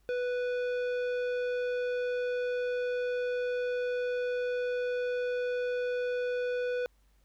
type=tone with tanh clipping; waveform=sine; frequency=493.9 Hz; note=B4; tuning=in tune; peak=-31 dBFS; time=0.09-6.86 s; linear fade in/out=0 ms; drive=13 dB; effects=added 50 Hz sine -63 dBFS peak until 7.24 s + pink hiss -73 dBFS RMS until 7.24 s